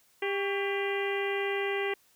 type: harmonic tone with a mistuned harmonic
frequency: 398 Hz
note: G4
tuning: 26 cents sharp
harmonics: 1 / 2 / 3 / 4 / 5 / 6 / 7 / 8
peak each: -30 / -38 / -42 / -41 / -35 / -40 / -40 / -47 dBFS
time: 0.22-1.94 s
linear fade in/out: 5 ms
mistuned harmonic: 3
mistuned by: -92 cents
effects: white hiss -65 dBFS RMS until 2.15 s